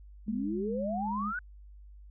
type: tone with vibrato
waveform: sine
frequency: 206.1 Hz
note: G#3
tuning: 13 cents flat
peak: -33 dBFS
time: 0.26-1.33 s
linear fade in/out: 50 ms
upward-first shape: sine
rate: 8.1 Hz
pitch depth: 23 cents each way
type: exponential sweep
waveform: sine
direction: up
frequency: 215.5 to 1528 Hz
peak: -32 dBFS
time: 0.28-1.39 s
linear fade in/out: 2 ms
effects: added 50 Hz sine -48 dBFS peak until 2.1 s